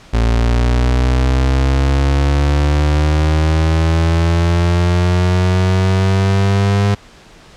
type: linear sweep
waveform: 35% pulse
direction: up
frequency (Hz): 56.6 to 101.3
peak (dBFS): -9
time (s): 0.13-6.95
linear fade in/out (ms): 10
effects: pink hiss -42 dBFS RMS until 7.56 s + low-pass 6000 Hz 12 dB/octave